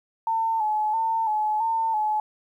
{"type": "tone with vibrato", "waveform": "sine", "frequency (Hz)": 877, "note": "A5", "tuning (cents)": -6, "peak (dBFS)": -21, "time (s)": [0.27, 2.2], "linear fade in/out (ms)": 2, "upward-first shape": "square", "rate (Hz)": 1.5, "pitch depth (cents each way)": 46, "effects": ["10-bit"]}